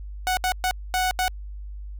sawtooth tone bursts at uneven times, 740 Hz, F#5, in tune, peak -17 dBFS, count 5, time 0.27-0.37 / 0.44-0.52 / 0.64-0.71 / 0.94-1.11 / 1.19-1.28 s, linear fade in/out 0 ms, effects added 50 Hz sine -33 dBFS peak until 1.99 s

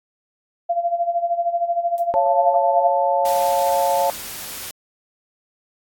sine tone with tremolo, 688 Hz, F5, 26 cents flat, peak -15 dBFS, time 0.69-2.88 s, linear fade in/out 10 ms, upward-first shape sine, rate 13 Hz, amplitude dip 75%
violet noise with exponential decay, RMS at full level -35 dBFS, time 1.98-2.07 s, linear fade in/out 0 ms, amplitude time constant 19 ms
sine chord, Db augmented, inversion none, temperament equal, 554.4 / 698.5 / 880 Hz, Db5 / F5 / A5, 0 / 0 / 0 cents, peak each -20 dBFS, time 2.14-4.1 s, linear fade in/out 0 ms
white noise, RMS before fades -32 dBFS, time 3.25-4.71 s, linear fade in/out 2 ms
effects AAC 64 kbps

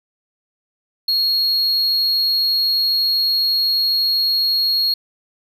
triangle tone with amplitude modulation, 4293 Hz, C8, 44 cents sharp, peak -12 dBFS, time 1.08-4.94 s, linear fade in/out 5 ms, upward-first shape sine, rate 160 Hz, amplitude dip 35%, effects none

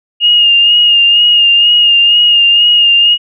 sine tone with vibrato, 2841 Hz, F7, 29 cents sharp, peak -4 dBFS, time 0.2-3.18 s, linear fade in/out 50 ms, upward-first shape sine, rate 2.1 Hz, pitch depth 30 cents each way, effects none

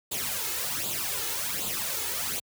white noise with flanger, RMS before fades -31 dBFS, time 0.11-2.4 s, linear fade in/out 10 ms, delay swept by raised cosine 0.26 to 2.36 ms, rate 1.3 Hz, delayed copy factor +0.7, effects high-pass 60 Hz 12 dB/octave

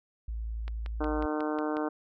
sine tone, 55.6 Hz, A1, 19 cents sharp, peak -32 dBFS, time 0.28-1.26 s, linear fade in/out 5 ms
click train, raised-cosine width 0.3 ms, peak -26 dBFS, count 7, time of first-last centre 0.68-1.769 s, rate 5.51 Hz
harmonic tone, 152.3 Hz, D#3, 37 cents flat, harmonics 2 / 3 / 4 / 5 / 6 / 7 / 8 / 9 / 10, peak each -31 / -35 / -37 / -39 / -41 / -42 / -43 / -44 / -45 dBFS, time 1-1.89 s, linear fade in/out 10 ms
effects none

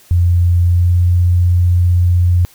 sine tone with pitch glide, 87.31 to 88.43 Hz, F2 to F2, 0 to +22 cents, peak -8 dBFS, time 0.11-2.45 s, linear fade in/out 0 ms, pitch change +22 cents, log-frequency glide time 0.62-1.02 s, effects white hiss -46 dBFS RMS until 2.54 s

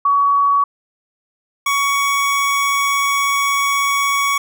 sine / 25% pulse tone pair in turn, 1128 / 1120.9 Hz, C#6 / C#6, +30 / +19 cents, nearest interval unison, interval 11 cents, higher first, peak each -11 dBFS, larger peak neither, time 0.05-0.64 / 1.66-4.38 s, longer second, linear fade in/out 5 ms, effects none

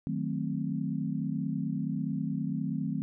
sine chord, D# diminished seventh, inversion none, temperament equal, 155.56 / 185 / 220 / 261.6 Hz, D#3 / F#3 / A3 / C4, 0 / 0 / 0 / 0 cents, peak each -34 / -35 / -35 / -35 dBFS, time 0.07-3.02 s, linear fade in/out 0 ms, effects none

